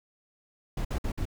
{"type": "noise bursts", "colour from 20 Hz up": "brown", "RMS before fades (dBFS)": -30, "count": 4, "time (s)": [0.77, 1.254], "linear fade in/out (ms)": 5, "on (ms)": 79, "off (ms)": 56, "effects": []}